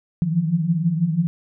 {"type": "tone cluster", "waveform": "sine", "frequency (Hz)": [157, 169.3, 175.4], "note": ["D#3", "E3", "F3"], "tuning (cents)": [16, 46, 8], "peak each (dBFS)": -22, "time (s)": [0.22, 1.27], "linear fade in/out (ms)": 0, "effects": []}